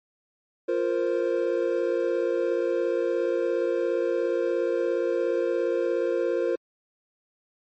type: chord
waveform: triangle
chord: F suspended fourth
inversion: none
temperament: equal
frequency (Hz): 349.2 / 466.2 / 523.3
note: F4 / Bb4 / C5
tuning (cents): 0 / 0 / 0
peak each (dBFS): -25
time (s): 0.68-6.56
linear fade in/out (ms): 10
effects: MP3 32 kbps